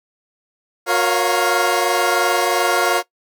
20% pulse chord, Gb major seventh, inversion none, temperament equal with one note detuned, 360.7 / 466.2 / 554.4 / 698.5 Hz, Gb4 / Bb4 / Db5 / F5, -44 / 0 / 0 / 0 cents, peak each -16 dBFS, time 0.86-3.03 s, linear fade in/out 50 ms, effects noise-tail reverb RT60 0.1 s tail -19 dB re dry

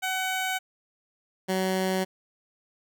15% pulse tone pair in turn, 752 / 188 Hz, F#5 / F#3, +28 / +28 cents, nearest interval 2 octaves, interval 2400 cents, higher first, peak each -20 / -18 dBFS, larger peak second, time 0.02-0.59 / 1.48-2.05 s, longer neither, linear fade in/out 20 ms, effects none

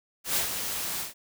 white noise with ADSR envelope, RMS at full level -25 dBFS, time 0.24-1.14 s, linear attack 120 ms, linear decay 110 ms, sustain -7 dB, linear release 140 ms, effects none

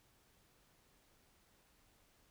silence, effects pink hiss -71 dBFS RMS until 2.3 s

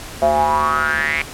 square tone with band-pass filter sweep, 74.9 Hz, D2, 35 cents sharp, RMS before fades -17 dBFS, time 0.22-1.22 s, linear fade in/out 0 ms, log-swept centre 650 to 2300 Hz, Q 8.3, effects pink hiss -33 dBFS RMS until 1.33 s + low-pass 12000 Hz 12 dB/octave

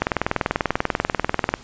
click train, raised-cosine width 0.5 ms, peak -3 dBFS, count 32, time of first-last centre 0.02-1.54 s, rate 20.4 Hz, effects pink hiss -44 dBFS RMS until 1.63 s + resampled to 16000 Hz

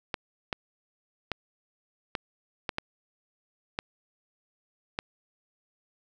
clicks, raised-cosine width 0.3 ms, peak -13 dBFS, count 8, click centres 0.142 / 0.528 / 1.317 / 2.152 / 2.692 / 2.784 / 3.789 / 4.989 s, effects none

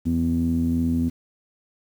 sawtooth tone with low-pass filter, 83 Hz, E2, 12 cents sharp, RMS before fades -22 dBFS, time 0.05-1.1 s, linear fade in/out 20 ms, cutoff 240 Hz, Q 7.7, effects 8-bit

